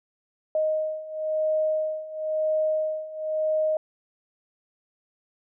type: beating tone pair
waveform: sine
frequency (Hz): 622.3 / 623.28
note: D#5 / D#5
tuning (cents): 0 / +3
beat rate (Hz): 0.98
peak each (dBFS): -28 / -25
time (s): 0.55-3.77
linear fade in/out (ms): 2
effects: none